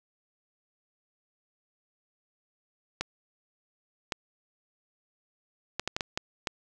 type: clicks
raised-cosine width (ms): 0.2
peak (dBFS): -12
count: 8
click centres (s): 3.01 / 4.122 / 5.796 / 5.876 / 5.965 / 6.008 / 6.175 / 6.472
effects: none